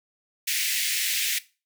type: high-pass noise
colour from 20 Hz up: pink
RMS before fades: -26 dBFS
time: 0.47-1.39 s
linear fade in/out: 10 ms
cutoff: 1900 Hz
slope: 48 dB/octave
effects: noise-tail reverb RT60 0.3 s tail -18 dB re dry